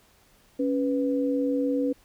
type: tone pair together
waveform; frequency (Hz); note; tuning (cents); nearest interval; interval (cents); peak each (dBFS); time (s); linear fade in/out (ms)
sine; 277.3 / 494.1; C#4 / B4; +1 / +1; minor seventh; 1000; -24 / -27; 0.59-1.93; 10
effects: pink hiss -60 dBFS RMS until 2.04 s